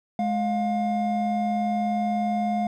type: tone pair together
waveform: triangle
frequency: 210.8 / 709 Hz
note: G#3 / F5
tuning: +26 / +26 cents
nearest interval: octave + major sixth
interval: 2100 cents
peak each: -23 dBFS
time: 0.19-2.67 s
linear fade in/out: 2 ms
effects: none